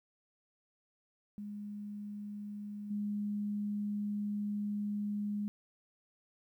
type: tone with level steps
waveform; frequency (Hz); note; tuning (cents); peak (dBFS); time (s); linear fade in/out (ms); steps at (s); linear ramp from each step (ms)
sine; 206.5; G#3; -10; -40 / -33; 1.38-5.48; 0; 2.9; 10
effects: 12-bit